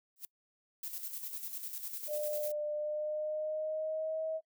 violet noise with exponential growth, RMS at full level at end -38 dBFS, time 0.16-0.25 s, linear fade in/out 2 ms, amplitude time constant 19 ms
violet noise with tremolo, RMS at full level -40 dBFS, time 0.83-2.52 s, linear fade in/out 5 ms, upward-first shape square, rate 10 Hz, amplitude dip 50%
sine tone with pitch glide, 598 to 637.2 Hz, D5 to D#5, +31 to +41 cents, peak -33 dBFS, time 2.07-4.41 s, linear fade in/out 50 ms, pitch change +110 cents, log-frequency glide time 2.7-4.24 s
effects noise-tail reverb RT60 0.1 s tail -24 dB re dry

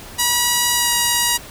5% pulse tone with pitch glide, 966 to 956.6 Hz, B5 to A#5, -39 to +44 cents, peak -3 dBFS, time 0.18-1.38 s, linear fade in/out 20 ms, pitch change -17 cents, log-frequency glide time 0.75-0.9 s, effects pink hiss -37 dBFS RMS until 1.5 s

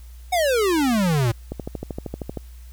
square exponential sweep, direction down, 755 to 109.9 Hz, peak -18 dBFS, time 0.32-1.32 s, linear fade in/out 10 ms
click train, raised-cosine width 2 ms, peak -15 dBFS, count 12, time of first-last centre 1.52-2.373 s, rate 12.9 Hz
effects added 60 Hz sine -38 dBFS peak until 2.72 s + white hiss -55 dBFS RMS until 2.72 s

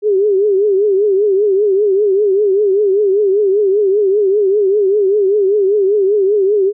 sine tone with vibrato, 401.2 Hz, G4, 40 cents sharp, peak -9 dBFS, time 0.02-6.73 s, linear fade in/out 50 ms, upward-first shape triangle, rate 5.1 Hz, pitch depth 130 cents each way, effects none

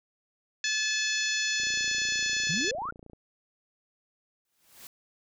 harmonic tone, 863 Hz, A5, 34 cents flat, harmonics 2 / 3 / 4 / 5 / 6 / 7 / 8, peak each -31 / -33 / -34 / -35 / -36 / -36 / -37 dBFS, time 0.64-2.71 s, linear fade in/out 2 ms
click train, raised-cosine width 2 ms, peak -35 dBFS, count 45, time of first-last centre 1.6-3.133 s, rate 28.7 Hz
sine exponential sweep, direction up, 138.59 to 1480 Hz, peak -31 dBFS, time 2.49-2.91 s, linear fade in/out 5 ms
white noise with exponential growth, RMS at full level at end -44 dBFS, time 4.45-4.87 s, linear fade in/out 1 ms, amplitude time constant 91 ms
effects none

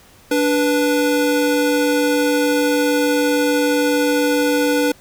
square tone pair together, 291.9 / 490.9 Hz, D4 / B4, -10 / -10 cents, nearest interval major sixth, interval 900 cents, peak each -18 dBFS, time 0.31-4.92 s, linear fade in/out 5 ms, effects pink hiss -48 dBFS RMS until 5 s

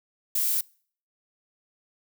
violet noise, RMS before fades -25 dBFS, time 0.35-0.61 s, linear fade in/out 5 ms, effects noise-tail reverb RT60 0.5 s tail -25 dB re dry

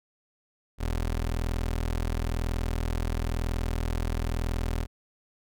25% pulse tone, 41 Hz, E1, 9 cents flat, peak -23 dBFS, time 0.78-4.87 s, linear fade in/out 50 ms, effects none

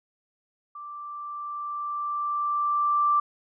sine tone with level ramp, 1174.7 Hz, D6, in tune, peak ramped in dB -37 to -18 dBFS, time 0.75-3.2 s, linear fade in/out 5 ms, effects none

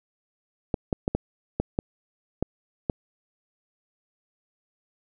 clicks, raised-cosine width 2 ms, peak -10 dBFS, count 8, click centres 0.742 / 0.928 / 1.079 / 1.15 / 1.6 / 1.789 / 2.426 / 2.898 s, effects none

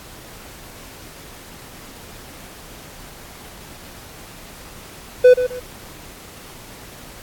triangle tone with echo, 500 Hz, B4, 21 cents sharp, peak -3 dBFS, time 5.24-5.34 s, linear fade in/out 10 ms, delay 130 ms, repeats 2, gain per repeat -11 dB, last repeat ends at 5.6 s, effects pink hiss -40 dBFS RMS until 7.22 s + AAC 64 kbps

